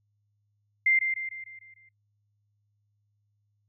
sine tone with echo, 2093 Hz, C7, in tune, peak -19 dBFS, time 0.86-0.99 s, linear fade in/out 5 ms, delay 150 ms, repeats 6, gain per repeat -6 dB, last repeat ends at 1.89 s, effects noise-tail reverb RT60 0.1 s tail -22 dB re dry + added 103 Hz sine -70 dBFS peak until 3.68 s

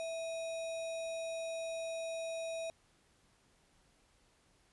sine tone with sample-and-hold, 656 Hz, E5, 9 cents flat, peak -37 dBFS, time 0-2.7 s, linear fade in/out 0 ms, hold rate 3150 Hz, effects pink hiss -70 dBFS RMS until 4.72 s + resampled to 24000 Hz

